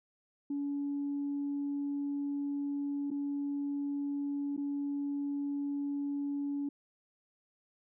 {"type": "tone with dropouts", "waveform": "sine", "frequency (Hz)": 284.1, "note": "C#4", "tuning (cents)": 43, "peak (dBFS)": -31, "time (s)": [0.5, 6.69], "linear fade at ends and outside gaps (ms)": 5, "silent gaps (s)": [[3.105, 3.112], [4.566, 4.576]], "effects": ["tanh soft clip ceiling -28 dBFS"]}